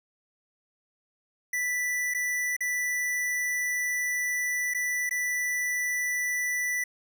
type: tone with dropouts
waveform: square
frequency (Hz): 1975.5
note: B6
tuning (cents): 0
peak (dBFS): -27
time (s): 1.53-6.84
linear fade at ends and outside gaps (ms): 5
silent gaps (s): 2.139-2.146 / 2.566-2.606 / 4.738-4.746 / 5.094-5.109
effects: none